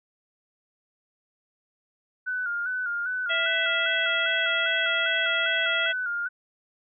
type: tone with vibrato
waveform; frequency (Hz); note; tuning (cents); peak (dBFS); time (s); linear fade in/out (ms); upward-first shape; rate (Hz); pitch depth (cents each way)
sine; 1454; F#6; -31; -26; 2.26-6.29; 20; square; 2.5; 53
type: harmonic tone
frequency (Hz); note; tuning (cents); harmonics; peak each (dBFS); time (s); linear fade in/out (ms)
659.3; E5; 0; 1 / 3 / 4 / 5; -32 / -28 / -31 / -28; 3.29-5.93; 20
effects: none